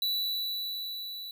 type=tone with level ramp; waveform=square; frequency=3951 Hz; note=B7; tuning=in tune; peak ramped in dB=-27 to -39 dBFS; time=0.02-1.31 s; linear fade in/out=2 ms; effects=none